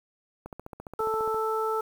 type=click train; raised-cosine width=1 ms; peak=-25 dBFS; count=14; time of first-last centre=0.46-1.344 s; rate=14.7 Hz
type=harmonic tone; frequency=440 Hz; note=A4; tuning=in tune; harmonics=1 / 2 / 3; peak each=-28 / -32 / -30 dBFS; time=0.99-1.81 s; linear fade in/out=5 ms
effects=8-bit